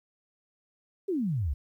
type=exponential sweep; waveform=sine; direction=down; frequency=415.3 to 61.74 Hz; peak=-26 dBFS; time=1.08-1.54 s; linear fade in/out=10 ms; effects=11-bit